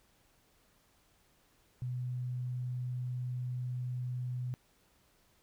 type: tone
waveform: sine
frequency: 124.9 Hz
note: B2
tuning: 20 cents sharp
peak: -34 dBFS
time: 1.82-4.54 s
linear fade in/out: 0 ms
effects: pink hiss -69 dBFS RMS until 5.42 s